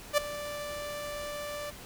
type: tone with ADSR envelope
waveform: sawtooth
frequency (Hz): 587.3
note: D5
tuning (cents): 0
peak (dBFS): -16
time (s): 0.13-1.71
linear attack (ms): 46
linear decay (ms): 8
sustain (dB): -16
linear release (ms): 17
effects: pink hiss -47 dBFS RMS until 1.85 s